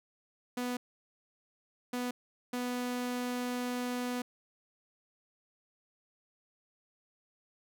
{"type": "tone bursts at uneven times", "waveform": "sawtooth", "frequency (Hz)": 246.9, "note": "B3", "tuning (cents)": 0, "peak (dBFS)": -29, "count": 3, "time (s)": [[0.57, 0.77], [1.93, 2.11], [2.53, 4.22]], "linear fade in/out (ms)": 5, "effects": []}